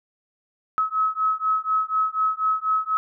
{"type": "beating tone pair", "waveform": "sine", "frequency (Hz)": [1283, 1287.1], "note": ["E6", "E6"], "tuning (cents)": [-47, -42], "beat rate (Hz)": 4.1, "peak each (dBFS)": -23, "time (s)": [0.78, 2.97], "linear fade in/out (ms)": 0, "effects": []}